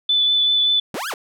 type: tone with vibrato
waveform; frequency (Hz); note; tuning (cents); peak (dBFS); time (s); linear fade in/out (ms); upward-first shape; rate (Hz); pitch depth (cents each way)
sine; 3490; A7; -15; -14; 0.09-0.8; 5; triangle; 5.2; 15
type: linear two-way sweep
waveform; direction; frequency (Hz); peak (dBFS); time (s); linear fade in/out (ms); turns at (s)
sawtooth; up then down; 127.3 to 1731 to 294.9; -21; 0.94-1.14; 2; 1.09
effects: none